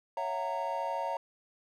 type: chord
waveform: triangle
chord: F# dominant seventh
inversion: second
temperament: just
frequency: 555 / 666 / 740 / 925 Hz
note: C#5 / E5 / F#5 / A#5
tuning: +2 / +18 / 0 / -14 cents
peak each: -36 / -36 / -38 / -32 dBFS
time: 0.17-1.17 s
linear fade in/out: 2 ms
effects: none